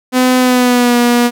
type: tone with pitch glide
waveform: sawtooth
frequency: 253.8 to 240.7 Hz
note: B3 to B3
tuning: +47 to -44 cents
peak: -4 dBFS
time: 0.12-1.31 s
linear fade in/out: 50 ms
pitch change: -91 cents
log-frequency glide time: 0.39-0.97 s
effects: none